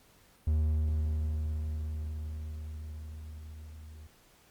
triangle tone with level ramp, 77.1 Hz, D#2, 15 cents flat, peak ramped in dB -22 to -44 dBFS, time 0.47-4.07 s, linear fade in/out 5 ms, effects pink hiss -62 dBFS RMS until 4.5 s + Opus 48 kbps

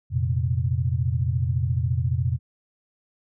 sine chord, F suspended fourth, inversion none, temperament equal, 87.31 / 116.54 / 130.81 Hz, F2 / Bb2 / C3, 0 / 0 / 0 cents, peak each -25 dBFS, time 0.1-2.39 s, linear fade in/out 50 ms, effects none

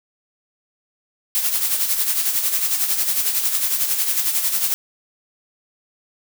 blue noise with tremolo, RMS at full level -18 dBFS, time 1.35-4.74 s, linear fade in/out 0 ms, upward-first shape sine, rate 11 Hz, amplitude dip 55%, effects none

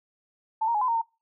sine tone with pitch steps, 885 / 933 / 840 / 1013 / 924 / 911 Hz, A5 / A#5 / G#5 / B5 / A#5 / A#5, +10 / +1 / +19 / +44 / -16 / -40 cents, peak -22 dBFS, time 0.61-1.018 s, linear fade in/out 10 ms, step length 68 ms, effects noise-tail reverb RT60 0.3 s tail -25 dB re dry

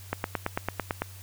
click train, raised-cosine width 0.5 ms, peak -12 dBFS, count 9, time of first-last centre 0.13-1.02 s, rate 8.99 Hz, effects added 95 Hz sine -44 dBFS peak until 1.22 s + white hiss -50 dBFS RMS until 1.22 s

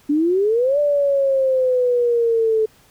sine exponential two-way sweep, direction up then down, 284.3 to 589 to 434.2 Hz, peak -14 dBFS, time 0.09-2.66 s, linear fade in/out 10 ms, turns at 0.79 s, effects pink hiss -53 dBFS RMS until 2.9 s

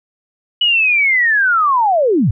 sine linear sweep, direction down, 2960 to 82.5 Hz, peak -10 dBFS, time 0.61-2.31 s, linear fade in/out 5 ms, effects none

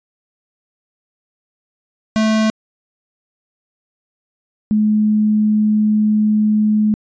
square / sine tone pair in turn, 218.4 / 213 Hz, A3 / G#3, -13 / +44 cents, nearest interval unison, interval 43 cents, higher first, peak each -13 / -11 dBFS, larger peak second, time 2.16-2.5 / 4.71-6.94 s, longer second, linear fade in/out 0 ms, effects resampled to 16000 Hz

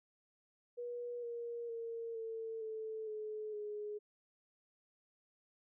sine tone with pitch steps, 482.6 / 471.3 / 460.3 / 449.5 / 439 / 428.7 / 418.7 Hz, B4 / A#4 / A#4 / A4 / A4 / A4 / G#4, -40 / +19 / -22 / +37 / -4 / -45 / +14 cents, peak -40 dBFS, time 0.77-3.99 s, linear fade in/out 20 ms, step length 460 ms, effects none

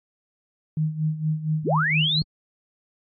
sine tone with tremolo, 155.56 Hz, D#3, in tune, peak -19 dBFS, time 0.77-2.22 s, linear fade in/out 2 ms, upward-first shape sine, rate 4.3 Hz, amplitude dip 75%
sine linear sweep, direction up, 67.2 to 4407 Hz, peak -20 dBFS, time 1.63-2.23 s, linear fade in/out 50 ms
effects AAC 48 kbps

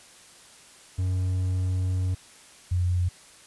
triangle / sine tone pair in turn, 92.5 / 89.4 Hz, F#2 / F2, 0 / +41 cents, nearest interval minor second, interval 59 cents, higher first, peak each -21 dBFS, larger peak neither, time 0.98-2.15 / 2.71-3.09 s, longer first, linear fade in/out 10 ms, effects white hiss -51 dBFS RMS until 3.46 s + resampled to 24000 Hz

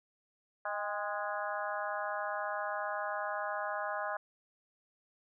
harmonic tone with a mistuned harmonic, 207.7 Hz, G#3, in tune, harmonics 3 / 4 / 5 / 6 / 7 / 8, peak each -39 / -40 / -41 / -42 / -42 / -43 dBFS, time 0.65-4.17 s, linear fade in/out 5 ms, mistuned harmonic 4, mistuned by -47 cents, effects none

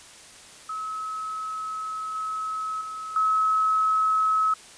sine tone with level steps, 1287 Hz, E6, 42 cents flat, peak -29 / -27 / -32 / -19 dBFS, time 0.69-4.54 s, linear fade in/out 5 ms, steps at 2.15 / 2.81 / 3.16 s, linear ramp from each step 2 ms, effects white hiss -47 dBFS RMS until 4.77 s + resampled to 22050 Hz

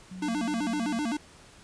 sine tone with pitch glide, 185 to 188.34 Hz, F#3 to F#3, 0 to +31 cents, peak -38 dBFS, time 0.11-1 s, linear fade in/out 5 ms, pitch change +31 cents, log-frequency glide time 0.43-0.58 s
square tone with vibrato, 261.6 Hz, C4, in tune, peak -28 dBFS, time 0.22-1.17 s, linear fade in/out 5 ms, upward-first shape square, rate 7.8 Hz, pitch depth 230 cents each way
effects pink hiss -53 dBFS RMS until 1.63 s + resampled to 22050 Hz

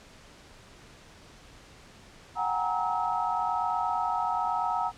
sine tone cluster, 732 / 773 / 821 / 935 / 1289 Hz, F#5 / G5 / G#5 / A#5 / E6, -19 / -24 / -20 / +5 / -39 cents, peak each -31 / -37 / -35 / -30 / -32 dBFS, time 2.35-4.92 s, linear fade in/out 50 ms, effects pink hiss -52 dBFS RMS until 4.97 s + low-pass 7000 Hz 12 dB/octave

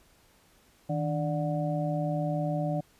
harmonic tone with a mistuned harmonic, 146.83 Hz, D3, in tune, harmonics 1 / 2 / 4 / 5, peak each -29 / -35 / -33 / -36 dBFS, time 0.89-2.81 s, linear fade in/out 10 ms, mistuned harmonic 1, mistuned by +130 cents, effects pink hiss -62 dBFS RMS until 2.99 s + resampled to 32000 Hz

